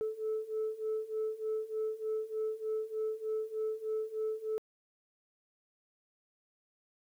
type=beating tone pair; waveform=sine; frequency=434.2 / 437.5 Hz; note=A4 / A4; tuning=-23 / -10 cents; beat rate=3.3 Hz; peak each=-36 / -34 dBFS; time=0.01-4.58 s; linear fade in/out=0 ms; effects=tanh soft clip ceiling -28 dBFS + 11-bit